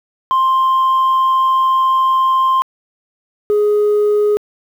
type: tone pair in turn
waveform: sine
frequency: 1051 / 417.1 Hz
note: C6 / G#4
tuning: +7 / +7 cents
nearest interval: octave + major third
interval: 1600 cents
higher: first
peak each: -8 dBFS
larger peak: neither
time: 0.31-2.62 / 3.5-4.37 s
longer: first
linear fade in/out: 0 ms
effects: tanh soft clip ceiling -9 dBFS + 7-bit